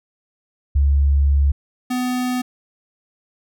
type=tone pair in turn; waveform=sine / square; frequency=70.3 / 250.5 Hz; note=C#2 / B3; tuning=+25 / +25 cents; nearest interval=octave + minor seventh; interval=2200 cents; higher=second; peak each=-12 / -20 dBFS; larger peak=first; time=0.75-1.52 / 1.9-2.42 s; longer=first; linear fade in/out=10 ms; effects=none